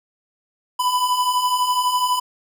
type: beating tone pair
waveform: square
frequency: 987.8 / 999.8 Hz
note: B5 / B5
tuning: 0 / +21 cents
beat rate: 12 Hz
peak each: -25 / -19 dBFS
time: 0.79-2.2 s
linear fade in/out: 10 ms
effects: none